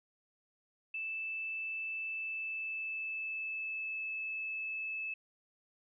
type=tone with pitch glide; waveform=sine; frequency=2637 to 2611 Hz; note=E7 to E7; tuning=0 to -17 cents; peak=-36 dBFS; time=0.94-5.14 s; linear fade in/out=5 ms; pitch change=-17 cents; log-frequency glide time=2.07-4.05 s; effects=none